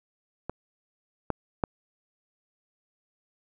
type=clicks; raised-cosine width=1 ms; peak=-18 / -12 / -10 dBFS; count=3; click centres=0.496 / 1.303 / 1.638 s; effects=none